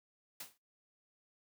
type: noise with exponential decay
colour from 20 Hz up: white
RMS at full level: -41 dBFS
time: 0.4-0.58 s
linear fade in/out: 5 ms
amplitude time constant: 37 ms
effects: noise-tail reverb RT60 0.2 s tail -21 dB re dry + high-pass 100 Hz 12 dB/octave